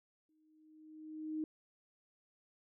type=tone with exponential growth; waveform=sine; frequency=311.1 Hz; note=D#4; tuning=in tune; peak=-34 dBFS; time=0.29-1.44 s; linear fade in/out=2 ms; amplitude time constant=250 ms; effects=none